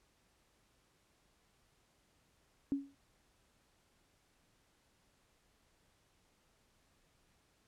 sine tone with exponential decay, 278 Hz, C#4, 5 cents sharp, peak -28 dBFS, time 2.72-2.95 s, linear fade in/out 0 ms, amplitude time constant 49 ms, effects pink hiss -73 dBFS RMS until 7.67 s + low-pass 11000 Hz 12 dB/octave

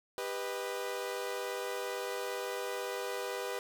sawtooth chord, G augmented, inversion none, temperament equal with one note detuned, 396.1 / 493.9 / 622.3 Hz, G4 / B4 / D#5, +18 / 0 / 0 cents, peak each -36 / -34 / -40 dBFS, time 0.18-3.59 s, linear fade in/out 0 ms, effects none

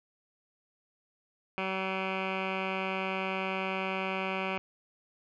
10% pulse tone with low-pass filter, 190 Hz, F#3, 46 cents sharp, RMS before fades -33 dBFS, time 1.58-4.58 s, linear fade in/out 0 ms, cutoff 2300 Hz, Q 5.1, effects none

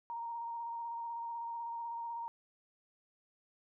sine tone with vibrato, 932.3 Hz, A#5, in tune, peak -38 dBFS, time 0.1-2.28 s, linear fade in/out 0 ms, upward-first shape square, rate 16 Hz, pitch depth 15 cents each way, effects none

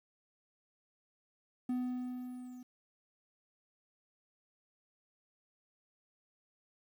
triangle tone with level ramp, 250 Hz, B3, 21 cents sharp, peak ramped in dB -29 to -45 dBFS, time 1.69-2.63 s, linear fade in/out 5 ms, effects 11-bit

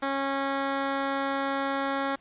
10% pulse tone, 274.2 Hz, C#4, 19 cents flat, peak -18 dBFS, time 0.02-2.16 s, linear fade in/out 10 ms, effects pink hiss -61 dBFS RMS until 2.2 s + resampled to 8000 Hz

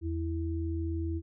sine tone pair together, 82.41 / 329.6 Hz, E2 / E4, 0 / 0 cents, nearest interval 2 octaves, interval 2400 cents, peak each -31 / -35 dBFS, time 0.01-1.22 s, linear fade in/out 50 ms, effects none

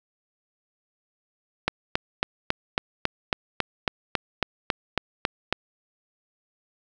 click train, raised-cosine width 0.3 ms, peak -5 dBFS, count 15, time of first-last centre 1.68-5.526 s, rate 3.64 Hz, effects none

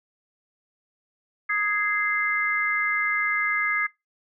sine chord, Ab major, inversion second, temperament just, 1245.9 / 1661.2 / 2077 Hz, Eb6 / Ab6 / C7, +2 / 0 / -13 cents, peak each -29 / -26 / -25 dBFS, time 1.49-3.87 s, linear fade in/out 10 ms, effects noise-tail reverb RT60 0.2 s tail -22 dB re dry

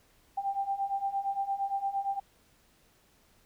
sine beating tone pair, 784 / 792.7 Hz, G5 / G5, 0 / +19 cents, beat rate 8.7 Hz, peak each -34 / -31 dBFS, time 0.37-2.2 s, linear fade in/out 10 ms, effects pink hiss -65 dBFS RMS until 3.45 s

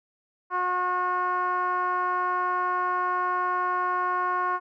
10% pulse tone with low-pass filter, 362.1 Hz, F#4, 37 cents flat, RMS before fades -26 dBFS, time 0.5-4.6 s, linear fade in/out 50 ms, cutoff 1200 Hz, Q 5.8, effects none

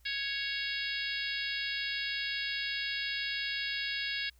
harmonic tone with a mistuned harmonic, 554.4 Hz, C#5, in tune, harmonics 3 / 4 / 5 / 6 / 7 / 8 / 9, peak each -38 / -39 / -40 / -41 / -41 / -42 / -43 dBFS, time 0.05-4.3 s, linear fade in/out 10 ms, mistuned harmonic 7, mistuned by -23 cents, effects added 60 Hz sine -60 dBFS peak until 4.39 s + white hiss -70 dBFS RMS until 4.39 s

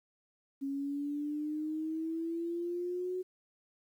sine exponential sweep, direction up, 273.5 to 370 Hz, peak -33 dBFS, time 0.61-3.23 s, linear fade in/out 20 ms, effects 11-bit

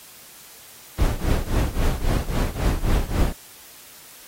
brown noise with tremolo, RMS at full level -17 dBFS, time 0.98-3.33 s, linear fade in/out 10 ms, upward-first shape triangle, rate 3.7 Hz, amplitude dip 90%, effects white hiss -45 dBFS RMS until 4.27 s + AAC 48 kbps

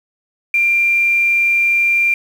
sine tone with quantisation, 2379 Hz, D7, 22 cents sharp, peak -11 dBFS, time 0.54-2.14 s, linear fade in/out 2 ms, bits 6, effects none

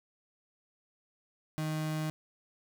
35% pulse tone, 155.6 Hz, D#3, in tune, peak -30 dBFS, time 1.58-2.1 s, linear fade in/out 0 ms, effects none

